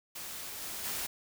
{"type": "noise with level steps", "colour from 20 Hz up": "white", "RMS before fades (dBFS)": [-42, -40, -36], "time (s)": [0.15, 1.07], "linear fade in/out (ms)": 10, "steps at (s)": [0.61, 0.83], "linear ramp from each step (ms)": 20, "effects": []}